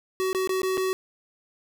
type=tone with dropouts; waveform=square; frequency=376.2 Hz; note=F#4; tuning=29 cents sharp; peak=-24 dBFS; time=0.2-0.93 s; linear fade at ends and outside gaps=0 ms; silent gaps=0.33-0.348 / 0.474-0.493 / 0.618-0.632 / 0.772-0.778 s; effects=none